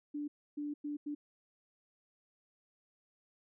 sine tone bursts at uneven times, 293.4 Hz, D4, 2 cents flat, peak -36 dBFS, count 4, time 0.14-0.28 / 0.57-0.74 / 0.84-0.97 / 1.06-1.15 s, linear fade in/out 10 ms, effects none

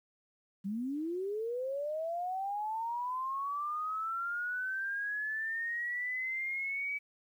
sine linear sweep, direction up, 186.7 to 2292 Hz, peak -33 dBFS, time 0.64-6.99 s, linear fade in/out 20 ms, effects 11-bit

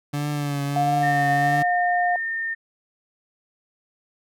30% pulse tone with vibrato, 144.3 Hz, D3, 30 cents flat, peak -21 dBFS, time 0.13-1.63 s, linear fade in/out 10 ms, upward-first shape triangle, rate 1.5 Hz, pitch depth 44 cents each way
sine tone with pitch glide, 714 to 709.9 Hz, F5 to F5, +38 to +28 cents, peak -19 dBFS, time 0.76-2.16 s, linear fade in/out 2 ms, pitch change -10 cents, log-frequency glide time 1.36-1.88 s
sine tone, 1818 Hz, A#6, 44 cents flat, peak -24 dBFS, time 1.02-2.55 s, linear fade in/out 20 ms
effects none

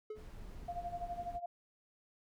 triangle tone with exponential decay, 429 Hz, A4, 44 cents flat, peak -36 dBFS, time 0.1-0.3 s, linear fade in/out 5 ms, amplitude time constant 42 ms
brown noise, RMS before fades -49 dBFS, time 0.14-1.4 s, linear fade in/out 50 ms
sine tone with tremolo, 698.5 Hz, F5, in tune, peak -36 dBFS, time 0.68-1.46 s, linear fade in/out 5 ms, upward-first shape sine, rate 12 Hz, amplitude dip 80%
effects none

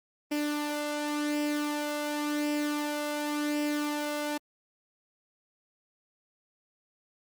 sawtooth tone with flanger, 295.9 Hz, D4, 13 cents sharp, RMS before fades -31 dBFS, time 0.31-4.38 s, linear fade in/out 10 ms, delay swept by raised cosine 0.38 to 1.48 ms, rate 0.91 Hz, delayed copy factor +0.5, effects Opus 24 kbps

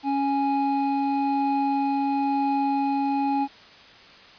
triangle tone pair together, 277.2 / 830.6 Hz, C#4 / G#5, 0 / 0 cents, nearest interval octave + perfect fifth, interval 1900 cents, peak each -22 dBFS, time 0.03-3.48 s, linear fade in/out 50 ms, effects white hiss -48 dBFS RMS until 4.38 s + resampled to 11025 Hz

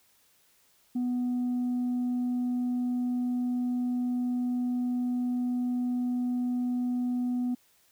sine tone, 246.9 Hz, B3, in tune, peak -24 dBFS, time 0.95-7.55 s, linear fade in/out 10 ms, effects tanh soft clip ceiling -25 dBFS + white hiss -65 dBFS RMS until 7.91 s

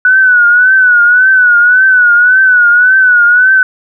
sine tone with vibrato, 1480 Hz, F#6, in tune, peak -3 dBFS, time 0.05-3.63 s, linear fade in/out 2 ms, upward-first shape triangle, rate 1.8 Hz, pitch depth 88 cents each way, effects none

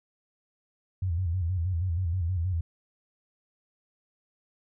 sine tone with vibrato, 88.1 Hz, F2, 16 cents sharp, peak -25 dBFS, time 1.02-2.61 s, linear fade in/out 5 ms, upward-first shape square, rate 6.3 Hz, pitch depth 100 cents each way, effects none

